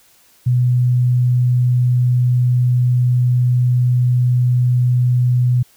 sine tone, 124 Hz, B2, 7 cents sharp, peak -11 dBFS, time 0.46-5.63 s, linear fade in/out 10 ms, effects white hiss -52 dBFS RMS until 5.76 s

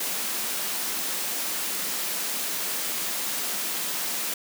white high-pass noise, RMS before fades -29 dBFS, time 0-4.34 s, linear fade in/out 5 ms, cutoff 160 Hz, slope 96 dB/octave, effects none

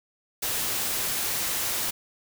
white noise, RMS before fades -28 dBFS, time 0.42-1.91 s, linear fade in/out 10 ms, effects none

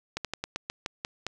slowing click train, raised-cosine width 0.2 ms, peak -14 dBFS, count 9, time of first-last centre 0.17-1.266 s, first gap 77 ms, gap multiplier 1.16, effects none

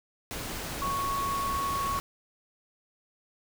sine tone in noise, 1108.7 Hz, C#6, in tune, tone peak -28 dBFS, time 0.82-1.99 s, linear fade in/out 0 ms, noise pink, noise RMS -36 dBFS, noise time 0.31-2 s, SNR +5 dB, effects none

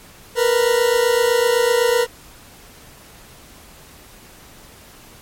40% pulse tone pair together, 464.2 / 492.1 Hz, A#4 / B4, -7 / -6 cents, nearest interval minor second, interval 101 cents, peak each -16 dBFS, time 0.35-2.07 s, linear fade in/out 50 ms, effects pink hiss -44 dBFS RMS until 5.21 s + MP3 64 kbps

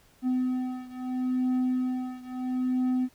triangle beating tone pair, 253.8 / 254.55 Hz, B3 / C4, +47 / -47 cents, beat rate 0.75 Hz, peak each -26 / -28 dBFS, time 0.22-3.09 s, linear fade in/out 50 ms, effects pink hiss -61 dBFS RMS until 3.14 s

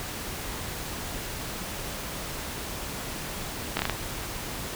slowing click train, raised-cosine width 0.3 ms, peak -9 dBFS, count 5, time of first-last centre 3.77-3.897 s, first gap 22 ms, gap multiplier 1.25, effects pink hiss -35 dBFS RMS until 4.75 s

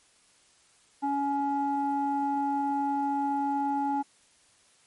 square tone with low-pass filter, 280.7 Hz, C#4, 22 cents sharp, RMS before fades -28 dBFS, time 1.02-4.03 s, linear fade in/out 20 ms, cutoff 900 Hz, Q 5, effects white hiss -62 dBFS RMS until 4.86 s + MP3 48 kbps

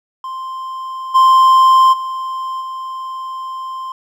triangle tone with level steps, 1046.5 Hz, C6, in tune, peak -21 / -4 / -18 / -21 dBFS, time 0.24-3.92 s, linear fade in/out 2 ms, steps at 1.14 / 1.92 / 2.6 s, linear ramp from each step 20 ms, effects none

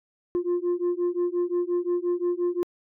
sine beating tone pair, 349.2 / 354.9 Hz, F4 / F4, 0 / +28 cents, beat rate 5.7 Hz, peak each -24 dBFS, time 0.35-2.63 s, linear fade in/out 0 ms, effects tanh soft clip ceiling -20 dBFS

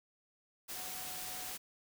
sine tone in noise, 740 Hz, F#5, in tune, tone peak -52 dBFS, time 0.75-1.54 s, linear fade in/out 20 ms, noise white, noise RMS -43 dBFS, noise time 0.68-1.58 s, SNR -12 dB, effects none

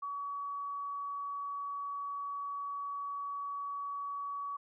sine tone, 1133 Hz, C#6, 37 cents sharp, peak -36 dBFS, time 0.02-4.57 s, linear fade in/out 10 ms, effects none

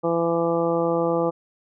harmonic tone, 168.1 Hz, E3, 34 cents sharp, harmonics 1 / 2 / 3 / 4 / 5 / 6 / 7, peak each -29 / -25 / -22 / -30 / -30 / -36 / -31 dBFS, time 0.03-1.31 s, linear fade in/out 20 ms, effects none

